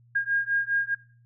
sine beating tone pair, 1620 / 1624.9 Hz, G#6 / G#6, -43 / -38 cents, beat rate 4.9 Hz, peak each -26 dBFS, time 0.15-0.95 s, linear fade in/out 10 ms, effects noise-tail reverb RT60 0.4 s tail -19 dB re dry + added 119 Hz sine -55 dBFS peak until 1.25 s

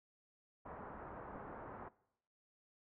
white low-pass noise, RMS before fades -50 dBFS, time 0.65-1.89 s, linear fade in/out 10 ms, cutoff 1300 Hz, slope 24 dB/octave
clicks, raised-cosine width 2 ms, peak -38 dBFS, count 2, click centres 1.355 / 1.359 s
effects noise-tail reverb RT60 0.8 s tail -21 dB re dry + low-pass 2000 Hz 12 dB/octave

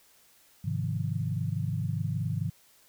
sine chord, F minor seventh, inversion first, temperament equal, 103.83 / 130.81 / 155.56 / 174.61 Hz, Ab2 / C3 / Eb3 / F3, 0 / 0 / 0 / 0 cents, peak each -32 / -33 / -33 / -37 dBFS, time 0.64-2.5 s, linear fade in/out 10 ms, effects white hiss -61 dBFS RMS until 2.88 s

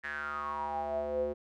square tone with band-pass filter sweep, 73.42 Hz, D2, in tune, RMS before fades -35 dBFS, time 0.03-1.34 s, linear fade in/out 20 ms, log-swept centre 1800 to 440 Hz, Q 9.5, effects none

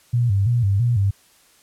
sine tone with vibrato, 109 Hz, A2, 16 cents flat, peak -15 dBFS, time 0.13-1.11 s, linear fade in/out 10 ms, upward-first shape square, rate 3 Hz, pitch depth 170 cents each way, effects white hiss -55 dBFS RMS until 1.62 s + low-pass 12000 Hz 12 dB/octave

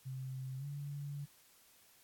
sine tone with pitch glide, 131.3 to 143.18 Hz, C3 to D3, +6 to -44 cents, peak -40 dBFS, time 0.05-1.26 s, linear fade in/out 20 ms, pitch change +150 cents, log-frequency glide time 0.58-0.65 s, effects white hiss -65 dBFS RMS until 2.03 s + AAC 64 kbps

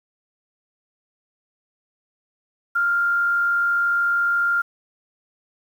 sine tone with frequency modulation, 1396.9 Hz, F6, in tune, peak -17 dBFS, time 2.75-4.62 s, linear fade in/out 10 ms, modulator 54 Hz, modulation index 0.29, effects 8-bit

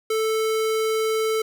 square tone, 440 Hz, A4, in tune, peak -21 dBFS, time 0.1-1.42 s, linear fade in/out 5 ms, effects none

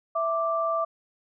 sine tone pair together, 659.3 / 1174.7 Hz, E5 / D6, 0 / 0 cents, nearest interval minor seventh, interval 1000 cents, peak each -26 dBFS, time 0.15-0.85 s, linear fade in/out 10 ms, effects none

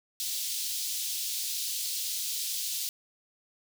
pink high-pass noise, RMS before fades -33 dBFS, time 0.2-2.89 s, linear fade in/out 0 ms, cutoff 3600 Hz, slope 24 dB/octave, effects none

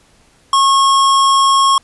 square tone, 1090 Hz, C#6, 29 cents flat, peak -9 dBFS, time 0.53-1.78 s, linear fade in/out 2 ms, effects pink hiss -51 dBFS RMS until 1.83 s + resampled to 24000 Hz

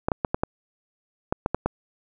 clicks, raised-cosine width 1 ms, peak -8 dBFS, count 9, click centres 0.085 / 0.118 / 0.248 / 0.345 / 0.435 / 1.325 / 1.461 / 1.546 / 1.66 s, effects none

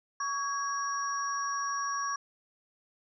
sine tone cluster, 1128 / 1647 / 5640 Hz, C#6 / G#6 / F8, +30 / -15 / +16 cents, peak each -31 / -38 / -39 dBFS, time 0.2-2.16 s, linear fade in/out 5 ms, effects none

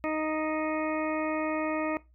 harmonic tone, 311.1 Hz, D#4, in tune, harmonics 1 / 2 / 3 / 4 / 6 / 7 / 8, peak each -31 / -32 / -38 / -37 / -41 / -41 / -42 dBFS, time 0.04-1.97 s, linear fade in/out 0 ms, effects noise-tail reverb RT60 0.2 s tail -18 dB re dry + added 60 Hz sine -57 dBFS peak until 2.14 s

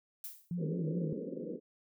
violet noise with exponential decay, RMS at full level -40 dBFS, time 0.24-0.55 s, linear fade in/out 1 ms, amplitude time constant 66 ms
sine tone with vibrato, 165.3 Hz, E3, 5 cents sharp, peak -33 dBFS, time 0.51-1.13 s, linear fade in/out 2 ms, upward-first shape sine, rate 4.8 Hz, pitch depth 120 cents each way
white band-pass noise, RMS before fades -40 dBFS, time 0.57-1.6 s, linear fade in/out 50 ms, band 160 to 520 Hz, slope 96 dB/octave
effects none

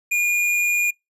sine tone with tanh clipping, 2429 Hz, D#7, 42 cents flat, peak -19 dBFS, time 0.11-0.91 s, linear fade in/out 10 ms, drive 16 dB, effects noise-tail reverb RT60 0.2 s tail -24 dB re dry + resampled to 32000 Hz

